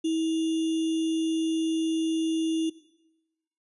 sine tone with sample-and-hold, 322.6 Hz, E4, 37 cents flat, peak -23 dBFS, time 0.04-2.7 s, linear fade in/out 10 ms, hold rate 3150 Hz, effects noise-tail reverb RT60 1.0 s tail -19 dB re dry + resampled to 24000 Hz

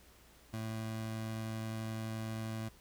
25% pulse tone, 111 Hz, A2, 16 cents sharp, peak -34 dBFS, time 0.53-2.69 s, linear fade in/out 10 ms, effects added 60 Hz sine -64 dBFS peak until 2.8 s + pink hiss -62 dBFS RMS until 2.8 s

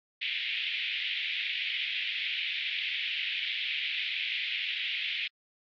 pink band-pass noise, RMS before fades -33 dBFS, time 0.21-5.28 s, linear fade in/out 10 ms, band 2100 to 3600 Hz, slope 48 dB/octave, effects AAC 64 kbps

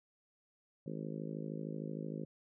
harmonic tone, 53.1 Hz, G#1, 39 cents sharp, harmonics 3 / 4 / 5 / 6 / 7 / 8 / 9 / 10, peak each -43 / -45 / -47 / -49 / -50 / -51 / -52 / -53 dBFS, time 0.86-2.25 s, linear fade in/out 5 ms, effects none

